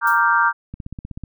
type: chord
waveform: sine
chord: G minor seventh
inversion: first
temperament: equal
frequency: 932.3 / 1174.7 / 1396.9 / 1568 Hz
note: Bb5 / D6 / F6 / G6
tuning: 0 / 0 / 0 / 0 cents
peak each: -19 dBFS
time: 0.01-0.53 s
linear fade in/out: 50 ms
type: noise with exponential decay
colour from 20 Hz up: violet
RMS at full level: -29 dBFS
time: 0.07-0.28 s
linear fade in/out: 2 ms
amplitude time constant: 44 ms
type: click train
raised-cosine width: 5 ms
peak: -19 dBFS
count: 9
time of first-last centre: 0.74-1.237 s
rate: 16.1 Hz
effects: none